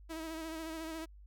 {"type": "tone with vibrato", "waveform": "sawtooth", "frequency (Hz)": 321.9, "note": "E4", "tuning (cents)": -41, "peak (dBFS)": -36, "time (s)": [0.09, 1.06], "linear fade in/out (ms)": 20, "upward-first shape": "sine", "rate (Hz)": 14, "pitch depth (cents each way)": 37, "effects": ["added 50 Hz sine -52 dBFS peak until 1.26 s"]}